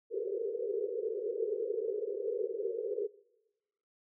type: band-pass noise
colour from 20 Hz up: pink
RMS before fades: -35 dBFS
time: 0.1-3.08 s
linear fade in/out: 50 ms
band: 390 to 490 Hz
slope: 96 dB/octave
effects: noise-tail reverb RT60 1.0 s tail -22 dB re dry